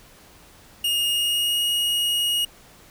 45% pulse tone with pitch glide, 2848 to 2878 Hz, F7 to F#7, +33 to -49 cents, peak -20 dBFS, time 0.84-2.45 s, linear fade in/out 5 ms, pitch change +18 cents, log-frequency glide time 1.06-1.66 s, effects pink hiss -50 dBFS RMS until 2.9 s

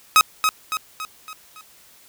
sawtooth tone with echo, 1269 Hz, D#6, 34 cents sharp, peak -6 dBFS, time 0.16-0.21 s, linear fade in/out 0 ms, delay 280 ms, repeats 5, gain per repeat -6 dB, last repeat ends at 1.61 s, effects white hiss -51 dBFS RMS until 2.08 s

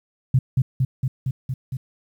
sine tone with echo, 130 Hz, C3, 11 cents flat, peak -12 dBFS, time 0.34-0.39 s, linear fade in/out 5 ms, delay 230 ms, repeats 6, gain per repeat -2 dB, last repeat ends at 1.77 s, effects 9-bit

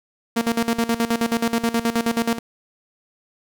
sawtooth tone with tremolo, 231.5 Hz, A#3, 12 cents flat, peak -13 dBFS, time 0.36-2.39 s, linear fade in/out 10 ms, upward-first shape square, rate 9.4 Hz, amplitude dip 80%, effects none

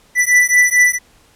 square beating tone pair, 1975.5 / 1980 Hz, B6 / B6, 0 / +4 cents, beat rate 4.5 Hz, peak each -13 dBFS, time 0.15-0.99 s, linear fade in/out 50 ms, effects pink hiss -51 dBFS RMS until 1.35 s + low-pass 12000 Hz 12 dB/octave

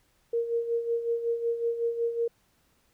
sine tone with tremolo, 466.2 Hz, A#4, in tune, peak -23 dBFS, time 0.33-2.28 s, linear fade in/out 5 ms, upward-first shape sine, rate 5.4 Hz, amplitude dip 65%, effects pink hiss -68 dBFS RMS until 2.93 s

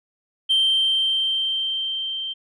sine tone with level ramp, 3136 Hz, G7, in tune, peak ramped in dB -13 to -26 dBFS, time 0.49-2.34 s, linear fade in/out 20 ms, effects tanh soft clip ceiling -13 dBFS

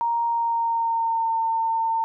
sine tone with pitch glide, 934 to 904.8 Hz, A#5 to A5, +3 to +48 cents, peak -20 dBFS, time 0.01-2.04 s, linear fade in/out 0 ms, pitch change -55 cents, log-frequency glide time 0.25-1.38 s, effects none

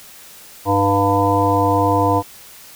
harmonic tone with a mistuned harmonic, 100.1 Hz, G2, 37 cents sharp, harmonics 1 / 3 / 5 / 7 / 9 / 10, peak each -20 / -20 / -20 / -20 / -20 / -20 dBFS, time 0.65-2.23 s, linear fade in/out 50 ms, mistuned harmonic 5, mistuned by -36 cents, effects white hiss -41 dBFS RMS until 2.75 s

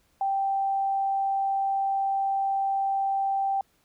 sine tone, 783 Hz, G5, 2 cents flat, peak -23 dBFS, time 0.21-3.61 s, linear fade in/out 2 ms, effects pink hiss -67 dBFS RMS until 3.84 s

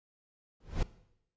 brown noise with exponential growth, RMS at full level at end -25 dBFS, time 0.6-0.83 s, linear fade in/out 5 ms, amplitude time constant 50 ms, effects noise-tail reverb RT60 0.8 s tail -18 dB re dry + resampled to 16000 Hz

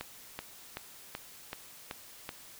click train, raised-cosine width 0.3 ms, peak -21 dBFS, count 7, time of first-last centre 0.01-2.291 s, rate 2.63 Hz, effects white hiss -52 dBFS RMS until 2.59 s

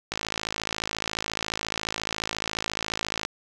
click train, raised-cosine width 0.2 ms, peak -10 dBFS, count 171, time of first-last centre 0.12-3.251 s, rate 54.3 Hz, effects none

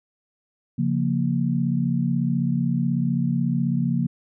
sine chord, Bb minor, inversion first, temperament equal, 138.59 / 174.61 / 233.1 Hz, Db3 / F3 / Bb3, 0 / 0 / 0 cents, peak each -24 dBFS, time 0.78-4.07 s, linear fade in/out 10 ms, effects none

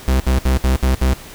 45% pulse tone bursts, 65 Hz, C2, 11 cents flat, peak -12 dBFS, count 6, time 0.08-1.135 s, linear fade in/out 0 ms, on 120 ms, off 67 ms, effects pink hiss -37 dBFS RMS until 1.34 s

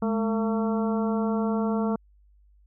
harmonic tone with a mistuned harmonic, 225.8 Hz, A3, 45 cents sharp, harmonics 1 / 2 / 3 / 4 / 5 / 6, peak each -24 / -30 / -34 / -36 / -38 / -40 dBFS, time 0.02-1.96 s, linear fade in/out 5 ms, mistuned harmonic 1, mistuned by -94 cents, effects added 50 Hz sine -55 dBFS peak until 2.66 s

